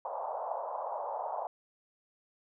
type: band-pass noise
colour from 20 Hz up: white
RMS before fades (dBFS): -37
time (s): 0.05-1.47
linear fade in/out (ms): 2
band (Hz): 550 to 970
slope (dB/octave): 48
effects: none